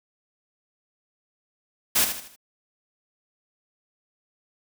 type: noise with echo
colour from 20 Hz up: white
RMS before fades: -20 dBFS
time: 1.95-2.05 s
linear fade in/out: 10 ms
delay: 78 ms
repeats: 4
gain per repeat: -8 dB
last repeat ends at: 2.362 s
effects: none